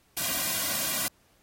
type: noise with comb filter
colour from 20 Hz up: white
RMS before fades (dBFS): -29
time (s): 0.17-1.08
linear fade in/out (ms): 0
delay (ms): 2.3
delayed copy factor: -1
effects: pink hiss -65 dBFS RMS until 1.42 s + AAC 48 kbps

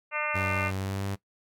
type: harmonic tone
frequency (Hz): 300.6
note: D4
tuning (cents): +40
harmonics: 2 / 3 / 4 / 5 / 6 / 7 / 8 / 9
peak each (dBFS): -36 / -37 / -34 / -36 / -41 / -34 / -36 / -37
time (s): 0.11-0.72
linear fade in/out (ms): 50
type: tone with pitch glide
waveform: sawtooth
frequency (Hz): 95 to 98.58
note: F#2 to G2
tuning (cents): +46 to +10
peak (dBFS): -26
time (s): 0.34-1.16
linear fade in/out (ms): 20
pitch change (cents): +64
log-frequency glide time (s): 0.68-1.04
effects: noise-tail reverb RT60 0.1 s tail -18 dB re dry

